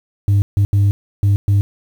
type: tone bursts at uneven times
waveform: sine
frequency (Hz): 100.4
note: G2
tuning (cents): +42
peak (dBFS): -7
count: 5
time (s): 0.28-0.42 / 0.57-0.65 / 0.73-0.91 / 1.23-1.36 / 1.48-1.61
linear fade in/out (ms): 0
effects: tanh soft clip ceiling -9 dBFS + 7-bit